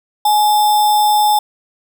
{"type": "tone with sample-and-hold", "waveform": "sine", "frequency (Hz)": 840, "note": "G#5", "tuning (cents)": 19, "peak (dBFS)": -9, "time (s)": [0.25, 1.39], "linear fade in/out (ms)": 5, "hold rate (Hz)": 4410, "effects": []}